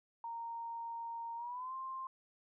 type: tone with pitch glide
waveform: sine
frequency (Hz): 927 to 1052.6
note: A#5 to C6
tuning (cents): -10 to +10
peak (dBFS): -40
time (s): 0.24-2.07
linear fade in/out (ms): 2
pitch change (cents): +220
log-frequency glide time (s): 1.36-1.74
effects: none